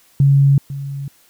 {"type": "tone with echo", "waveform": "sine", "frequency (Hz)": 139.2, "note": "C#3", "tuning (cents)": 8, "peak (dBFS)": -8, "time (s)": [0.2, 0.58], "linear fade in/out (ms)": 2, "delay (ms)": 500, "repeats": 1, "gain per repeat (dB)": -15, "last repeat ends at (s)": 1.08, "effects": ["white hiss -53 dBFS RMS until 1.29 s"]}